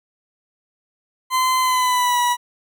40% pulse tone with pitch glide, 1029 to 972.9 Hz, C6 to B5, -29 to -26 cents, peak -15 dBFS, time 1.3-2.37 s, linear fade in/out 50 ms, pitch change -97 cents, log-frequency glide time 1.6-2.2 s, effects none

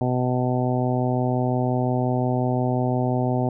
harmonic tone, 125.7 Hz, B2, 31 cents sharp, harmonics 1 / 2 / 3 / 4 / 5 / 6 / 7, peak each -23 / -25 / -29 / -32 / -29 / -30 / -34 dBFS, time 0.01-3.49 s, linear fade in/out 2 ms, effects none

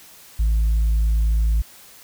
sine tone, 54.7 Hz, A1, 9 cents flat, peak -13 dBFS, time 0.39-1.62 s, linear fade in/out 10 ms, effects tanh soft clip ceiling -14 dBFS + white hiss -46 dBFS RMS until 2.03 s

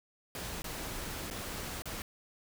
pink noise with dropouts, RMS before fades -40 dBFS, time 0.35-2.02 s, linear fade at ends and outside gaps 1 ms, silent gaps 0.62-0.642 / 1.302-1.31 / 1.821-1.856 s, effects none

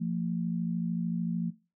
sine tone pair together, 172.78 / 226.2 Hz, F3 / A3, -18 / +48 cents, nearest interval perfect fourth, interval 466 cents, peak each -30 / -32 dBFS, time 0-1.51 s, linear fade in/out 20 ms, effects noise-tail reverb RT60 0.3 s tail -19 dB re dry

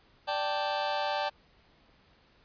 sawtooth chord, D suspended fourth, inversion none, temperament just, 587.3 / 783.1 / 881 Hz, D5 / G5 / A5, 0 / -2 / +2 cents, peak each -29 dBFS, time 0.27-1.3 s, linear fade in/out 20 ms, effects pink hiss -63 dBFS RMS until 2.44 s + resampled to 11025 Hz

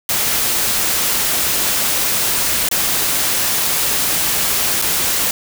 white noise with dropouts, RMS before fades -17 dBFS, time 0.09-5.31 s, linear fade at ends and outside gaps 1 ms, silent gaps 2.688-2.713 / 4.816-4.822 s, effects none

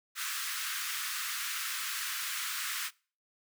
pink high-pass noise, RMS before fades -36 dBFS, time 0.15-2.91 s, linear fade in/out 50 ms, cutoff 1200 Hz, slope 48 dB/octave, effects noise-tail reverb RT60 0.4 s tail -24 dB re dry

